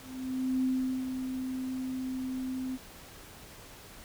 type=tone with ADSR envelope; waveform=sine; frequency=258.8 Hz; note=C4; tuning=19 cents flat; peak=-25 dBFS; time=0.01-2.78 s; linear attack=630 ms; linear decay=410 ms; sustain=-7 dB; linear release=33 ms; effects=pink hiss -50 dBFS RMS until 4.04 s